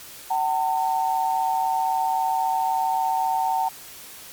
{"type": "tone pair together", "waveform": "sine", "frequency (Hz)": [760, 903.8], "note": ["F#5", "A5"], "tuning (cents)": [46, 46], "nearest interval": "minor third", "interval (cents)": 300, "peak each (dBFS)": -23, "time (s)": [0.3, 3.69], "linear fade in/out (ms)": 10, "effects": ["white hiss -42 dBFS RMS until 4.32 s", "Opus 48 kbps"]}